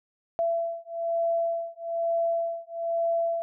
sine beating tone pair, 671 / 672.1 Hz, E5 / E5, +31 / +33 cents, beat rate 1.1 Hz, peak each -28 dBFS, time 0.39-3.42 s, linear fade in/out 0 ms, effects none

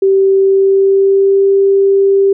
sine tone with pitch glide, 387.8 to 393 Hz, G4 to G4, -19 to +4 cents, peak -6 dBFS, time 0.02-2.33 s, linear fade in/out 5 ms, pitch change +23 cents, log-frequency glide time 0.39-1.45 s, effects none

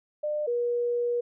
sine tone pair in turn, 600 / 480.2 Hz, D5 / B4, +37 / -49 cents, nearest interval major third, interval 386 cents, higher first, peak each -26 / -24 dBFS, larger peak second, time 0.23-0.47 / 0.47-1.21 s, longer second, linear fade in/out 10 ms, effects none

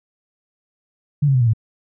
sine tone with pitch steps, 145.9 / 136.13 / 127.01 / 118.51 / 110.57 Hz, D3 / C#3 / B2 / A#2 / A2, -11 / -31 / +49 / +29 / +9 cents, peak -12 dBFS, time 1.22-1.535 s, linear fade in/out 10 ms, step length 63 ms, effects none

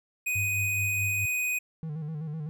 square tone, 2494 Hz, D#7, 3 cents sharp, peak -27 dBFS, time 0.26-1.59 s, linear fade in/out 10 ms
sine tone with tremolo, 101.3 Hz, G#2, 43 cents flat, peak -29 dBFS, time 0.35-1.26 s, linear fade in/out 10 ms, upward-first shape sine, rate 4.7 Hz, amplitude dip 55%
triangle tone with vibrato, 154.9 Hz, D#3, 7 cents flat, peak -30 dBFS, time 1.83-2.49 s, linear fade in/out 0 ms, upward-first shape square, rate 7.9 Hz, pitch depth 64 cents each way
effects none

